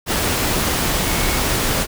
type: tone in noise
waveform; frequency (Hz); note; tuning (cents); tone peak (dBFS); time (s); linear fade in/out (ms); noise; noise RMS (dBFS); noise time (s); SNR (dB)
sine; 2200; C#7; -14; -30; 1.04-1.41; 50; pink; -19; 0.06-1.87; -14
effects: none